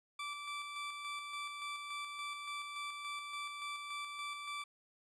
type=tone with tremolo; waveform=20% pulse; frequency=1164 Hz; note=D6; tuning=16 cents flat; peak=-35 dBFS; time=0.19-4.64 s; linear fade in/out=5 ms; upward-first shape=square; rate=3.5 Hz; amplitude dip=35%; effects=low-pass 8000 Hz 12 dB/octave